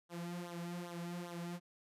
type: tone with flanger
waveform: sawtooth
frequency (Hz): 173.4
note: F3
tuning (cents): -12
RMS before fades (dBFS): -44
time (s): 0.09-1.6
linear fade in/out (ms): 50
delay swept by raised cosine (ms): 0.4 to 4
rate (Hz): 2.5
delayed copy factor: -0.8
effects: resampled to 32000 Hz